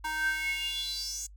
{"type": "tone with high-pass filter sweep", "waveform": "square", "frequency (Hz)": 311.3, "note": "D#4", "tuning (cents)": 1, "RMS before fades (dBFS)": -33, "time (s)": [0.04, 1.27], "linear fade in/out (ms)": 10, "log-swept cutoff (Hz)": [1100, 7000], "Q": 7.7, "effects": ["noise-tail reverb RT60 0.1 s tail -23 dB re dry", "added 50 Hz sine -48 dBFS peak until 1.36 s"]}